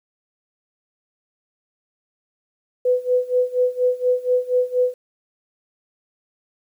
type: tone with tremolo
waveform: sine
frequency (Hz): 499.5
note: B4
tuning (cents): +20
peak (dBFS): -13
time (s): 2.85-4.94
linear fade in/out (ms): 5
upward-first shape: sine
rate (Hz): 4.2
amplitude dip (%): 90
effects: 9-bit